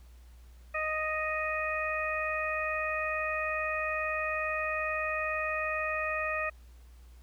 harmonic tone, 622.3 Hz, D#5, in tune, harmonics 1 / 2 / 3 / 4, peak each -35 / -35 / -35 / -35 dBFS, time 0.74-6.5 s, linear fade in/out 10 ms, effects added 60 Hz sine -50 dBFS peak until 7.22 s + pink hiss -65 dBFS RMS until 7.22 s

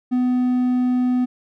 triangle tone, 250 Hz, B3, 21 cents sharp, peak -14 dBFS, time 0.11-1.26 s, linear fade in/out 20 ms, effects none

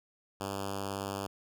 5% pulse tone with notch filter, 98.6 Hz, G2, 11 cents sharp, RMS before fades -37 dBFS, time 0.4-1.27 s, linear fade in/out 10 ms, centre 2100 Hz, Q 1.7, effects none

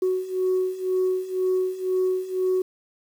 sine beating tone pair, 370 / 372 Hz, F#4 / F#4, 0 / +9 cents, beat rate 2 Hz, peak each -25 / -22 dBFS, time 0.02-2.62 s, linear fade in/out 5 ms, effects tanh soft clip ceiling -16 dBFS + 8-bit

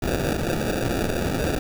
white noise with sample-and-hold, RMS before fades -24 dBFS, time 0.02-1.59 s, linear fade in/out 5 ms, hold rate 1050 Hz, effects none

